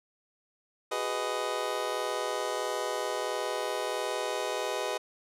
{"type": "chord", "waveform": "25% pulse", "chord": "G# minor seventh", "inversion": "third", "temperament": "just", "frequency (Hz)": [373.8, 415.3, 498.4, 623], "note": ["F#4", "G#4", "B4", "D#5"], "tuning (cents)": [18, 0, 16, 2], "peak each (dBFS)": [-35, -32, -31, -31], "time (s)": [0.91, 4.98], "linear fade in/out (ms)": 10, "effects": ["low-pass 11000 Hz 12 dB/octave"]}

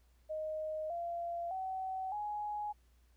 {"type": "tone with pitch steps", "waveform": "sine", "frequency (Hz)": [622.3, 686.5, 757.3, 835.5], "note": ["D#5", "F5", "F#5", "G#5"], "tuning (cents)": [0, -30, 40, 10], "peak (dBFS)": -36, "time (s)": [0.29, 2.73], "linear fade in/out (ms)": 20, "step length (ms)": 610, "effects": ["added 60 Hz sine -64 dBFS peak until 3.16 s", "pink hiss -75 dBFS RMS until 3.16 s"]}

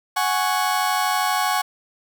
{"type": "chord", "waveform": "35% pulse", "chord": "F# suspended second", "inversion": "none", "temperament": "just", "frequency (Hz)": [740, 832.5, 1110], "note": ["F#5", "G#5", "C#6"], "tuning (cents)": [0, 4, 2], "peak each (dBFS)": [-22, -22, -22], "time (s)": [0.16, 1.62], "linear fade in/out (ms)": 10, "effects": []}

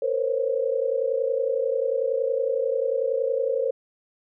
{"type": "tone cluster", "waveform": "sine", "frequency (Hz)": [462, 512, 543], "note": ["A#4", "C5", "C#5"], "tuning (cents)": [-16, -38, -36], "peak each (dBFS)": -26, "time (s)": [0.02, 3.71], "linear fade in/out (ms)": 5, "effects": []}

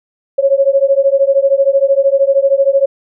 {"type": "beating tone pair", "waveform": "sine", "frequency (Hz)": [543, 556], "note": ["C#5", "C#5"], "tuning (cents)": [-36, 5], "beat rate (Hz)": 13, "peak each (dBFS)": -11, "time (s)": [0.38, 2.86], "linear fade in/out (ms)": 10, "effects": []}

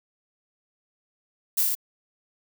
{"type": "noise with echo", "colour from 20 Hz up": "violet", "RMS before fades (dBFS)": -22, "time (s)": [1.57, 1.64], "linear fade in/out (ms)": 10, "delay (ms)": 56, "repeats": 2, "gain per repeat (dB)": -2, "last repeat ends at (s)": 1.752, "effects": []}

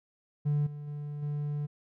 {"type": "tone with level steps", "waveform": "triangle", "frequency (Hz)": 146.83, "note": "D3", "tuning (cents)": 0, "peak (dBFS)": [-22, -36, -33, -28], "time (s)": [0.45, 1.67], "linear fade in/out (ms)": 20, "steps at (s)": [0.66, 0.87, 1.22], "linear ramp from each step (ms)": 10, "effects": ["tanh soft clip ceiling -19 dBFS"]}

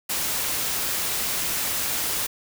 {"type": "noise", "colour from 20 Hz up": "white", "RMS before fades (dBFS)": -26, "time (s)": [0.09, 2.27], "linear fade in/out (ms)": 10, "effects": []}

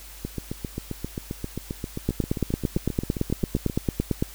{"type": "two click trains", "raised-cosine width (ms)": 3, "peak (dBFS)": [-16, -9], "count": [27, 20], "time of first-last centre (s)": [[0.25, 3.698], [2.09, 4.225]], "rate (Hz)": [7.54, 8.9], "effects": ["added 50 Hz sine -44 dBFS peak until 4.34 s", "white hiss -45 dBFS RMS until 4.34 s"]}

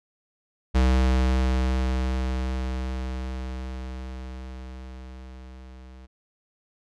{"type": "tone with level ramp", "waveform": "square", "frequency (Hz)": 64.1, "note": "C2", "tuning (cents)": -35, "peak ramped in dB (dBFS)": [-17, -44], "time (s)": [0.74, 6.07], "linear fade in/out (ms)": 20, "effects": ["low-pass 6000 Hz 12 dB/octave"]}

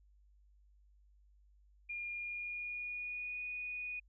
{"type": "tone with pitch glide", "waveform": "sine", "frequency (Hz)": [2415, 2470], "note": ["D7", "D#7"], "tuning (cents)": [48, -13], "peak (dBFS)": -39, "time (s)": [1.89, 4], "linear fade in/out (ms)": 10, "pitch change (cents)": 39, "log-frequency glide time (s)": [2.12, 3.42], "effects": ["added 50 Hz sine -63 dBFS peak until 4.08 s"]}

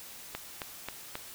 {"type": "click train", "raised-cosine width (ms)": 0.3, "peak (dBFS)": -19, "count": 4, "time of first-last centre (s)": [0.35, 1.154], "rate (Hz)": 3.73, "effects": ["white hiss -47 dBFS RMS until 1.34 s"]}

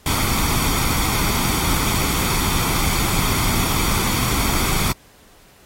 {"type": "noise with comb filter", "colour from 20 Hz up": "pink", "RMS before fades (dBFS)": -20, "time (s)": [0.06, 4.92], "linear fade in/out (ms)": 2, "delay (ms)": 0.88, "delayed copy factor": 0.55, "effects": ["pink hiss -51 dBFS RMS until 5.65 s", "AAC 48 kbps"]}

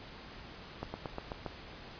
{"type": "slowing click train", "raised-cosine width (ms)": 1, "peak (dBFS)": -23, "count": 6, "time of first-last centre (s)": [0.83, 1.463], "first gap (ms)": 110, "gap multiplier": 1.07, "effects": ["pink hiss -49 dBFS RMS until 1.99 s", "resampled to 11025 Hz"]}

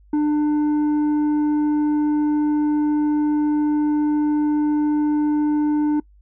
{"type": "tone with tanh clipping", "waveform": "sine", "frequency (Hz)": 298.8, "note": "D4", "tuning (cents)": 30, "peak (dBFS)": -17, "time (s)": [0.13, 6], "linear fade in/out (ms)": 5, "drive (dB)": 6, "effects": ["noise-tail reverb RT60 0.1 s tail -24 dB re dry", "added 50 Hz sine -48 dBFS peak until 6.21 s"]}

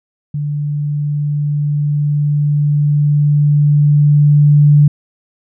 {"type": "tone with level ramp", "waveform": "sine", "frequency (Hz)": 146.83, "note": "D3", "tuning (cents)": 0, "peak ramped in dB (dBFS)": [-16, -4], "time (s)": [0.34, 4.88], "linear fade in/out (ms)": 5, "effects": []}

